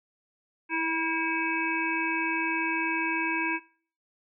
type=harmonic tone with a mistuned harmonic; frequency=323.4 Hz; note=E4; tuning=33 cents flat; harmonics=1 / 3 / 5 / 7 / 8; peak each=-32 / -32 / -32 / -32 / -32 dBFS; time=0.69-3.6 s; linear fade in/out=50 ms; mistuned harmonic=1; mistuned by=+19 cents; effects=noise-tail reverb RT60 0.5 s tail -23 dB re dry